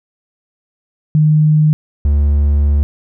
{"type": "tone pair in turn", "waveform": ["sine", "triangle"], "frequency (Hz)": [153.2, 72.3], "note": ["D#3", "D2"], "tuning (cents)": [-27, -27], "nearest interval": "octave + minor second", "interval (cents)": 1300, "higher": "first", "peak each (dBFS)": -7, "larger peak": "neither", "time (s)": [[1.15, 1.73], [2.05, 2.83]], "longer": "second", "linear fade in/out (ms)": 0, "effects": []}